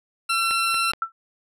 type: tone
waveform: 20% pulse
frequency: 1352 Hz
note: E6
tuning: 43 cents sharp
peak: -15 dBFS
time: 0.29-0.92 s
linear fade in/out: 10 ms
type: clicks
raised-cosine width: 0.3 ms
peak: -16 / -18 / -15 dBFS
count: 3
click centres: 0.51 / 0.744 / 0.935 s
type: tone with exponential decay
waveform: sine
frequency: 1338 Hz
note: E6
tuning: 25 cents sharp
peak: -17 dBFS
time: 1.02-1.12 s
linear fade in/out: 2 ms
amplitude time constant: 20 ms
effects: resampled to 32000 Hz